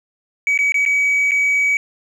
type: tone with dropouts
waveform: sine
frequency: 2272 Hz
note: C#7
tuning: 42 cents sharp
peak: -11 dBFS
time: 0.47-1.77 s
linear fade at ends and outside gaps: 1 ms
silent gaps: 0.576-0.589 / 0.721-0.743 / 0.852-0.861 / 1.31-1.317 s
effects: tanh soft clip ceiling -12 dBFS + 8-bit